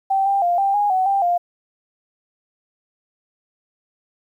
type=tone with pitch steps; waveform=sine; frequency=777 / 792 / 699 / 788 / 823 / 749 / 790 / 701 Hz; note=G5 / G5 / F5 / G5 / G#5 / F#5 / G5 / F5; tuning=-16 / +18 / +1 / +9 / -16 / +21 / +13 / +6 cents; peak=-15 dBFS; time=0.1-1.38 s; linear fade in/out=10 ms; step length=160 ms; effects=9-bit